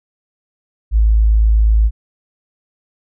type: tone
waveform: sine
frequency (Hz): 54.1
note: A1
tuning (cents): -29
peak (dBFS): -8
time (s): 0.91-1.91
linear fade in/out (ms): 50
effects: none